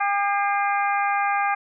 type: harmonic tone with a mistuned harmonic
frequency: 402.4 Hz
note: G4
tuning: 45 cents sharp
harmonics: 2 / 3 / 4 / 5 / 6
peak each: -22 / -26 / -28 / -30 / -32 dBFS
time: 0-1.55 s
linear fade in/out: 10 ms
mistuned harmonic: 5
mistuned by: +65 cents
effects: none